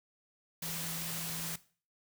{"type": "tone in noise", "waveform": "sine", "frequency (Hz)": 164.81, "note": "E3", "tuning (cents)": 0, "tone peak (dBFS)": -44, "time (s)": [0.62, 1.56], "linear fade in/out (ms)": 5, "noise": "white", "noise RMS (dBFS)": -39, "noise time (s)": [0.62, 1.56], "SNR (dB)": -8, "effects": ["noise-tail reverb RT60 0.4 s tail -17 dB re dry"]}